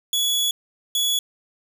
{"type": "tone bursts at uneven times", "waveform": "sawtooth", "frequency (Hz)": 3389, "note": "G#7", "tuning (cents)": 34, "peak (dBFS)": -16, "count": 2, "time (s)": [[0.13, 0.51], [0.95, 1.19]], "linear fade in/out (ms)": 2, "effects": []}